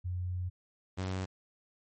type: tone pair in turn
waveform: sine / sawtooth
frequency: 90.2 / 93.83 Hz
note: F#2 / F#2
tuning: -44 / +25 cents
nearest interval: minor second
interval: 69 cents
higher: second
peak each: -32 / -29 dBFS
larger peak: second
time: 0.04-0.5 / 0.97-1.26 s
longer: first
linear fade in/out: 20 ms
effects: MP3 32 kbps